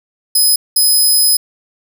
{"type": "tone bursts at uneven times", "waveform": "10% pulse", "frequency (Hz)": 5050, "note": "D#8", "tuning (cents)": 25, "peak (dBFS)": -3, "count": 2, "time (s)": [[0.35, 0.56], [0.76, 1.37]], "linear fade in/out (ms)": 5, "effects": []}